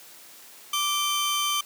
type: tone pair together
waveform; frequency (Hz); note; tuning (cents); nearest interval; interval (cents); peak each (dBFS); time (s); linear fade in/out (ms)
sawtooth; 1174.7 / 3100; D6 / G7; 0 / -20; octave + perfect fourth; 1680; -23; 0.73-1.61; 5
effects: white hiss -48 dBFS RMS until 1.65 s + high-pass 200 Hz 12 dB/octave